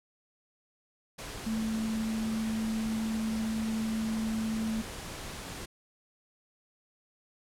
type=tone in noise; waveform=sine; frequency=221.2 Hz; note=A3; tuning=9 cents sharp; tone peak=-29 dBFS; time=1.46-4.82 s; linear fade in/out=10 ms; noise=pink; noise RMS=-41 dBFS; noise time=1.18-5.66 s; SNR=+9 dB; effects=low-pass 11000 Hz 12 dB/octave

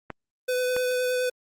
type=clicks; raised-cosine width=0.5 ms; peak=-17 dBFS; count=2; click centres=0.103 / 0.765 s
type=tone with vibrato; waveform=square; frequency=502 Hz; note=B4; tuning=28 cents sharp; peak=-24 dBFS; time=0.48-1.3 s; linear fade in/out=10 ms; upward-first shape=triangle; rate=9.7 Hz; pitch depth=15 cents each way
effects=Opus 32 kbps

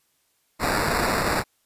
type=noise with sample-and-hold; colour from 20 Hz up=white; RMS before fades=-23 dBFS; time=0.59-1.44 s; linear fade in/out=50 ms; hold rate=3150 Hz; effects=white hiss -68 dBFS RMS until 1.65 s + resampled to 32000 Hz

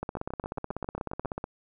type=two click trains; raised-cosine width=1 ms; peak=-22 / -18 dBFS; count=9 / 24; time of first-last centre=0.17-1.25 / 0.03-1.441 s; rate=7.41 / 16.3 Hz; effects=none

